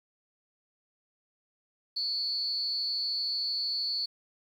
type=tone with amplitude modulation; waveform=sine; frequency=4435 Hz; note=C#8; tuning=in tune; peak=-25 dBFS; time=1.96-4.06 s; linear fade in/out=10 ms; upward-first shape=sine; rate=267 Hz; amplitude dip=80%; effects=10-bit